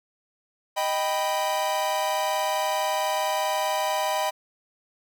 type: chord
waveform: 45% pulse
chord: Eb augmented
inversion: none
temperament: equal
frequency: 622.3 / 784 / 987.8 Hz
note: Eb5 / G5 / B5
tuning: 0 / 0 / 0 cents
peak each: -28 dBFS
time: 0.76-4.31 s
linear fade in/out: 20 ms
effects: none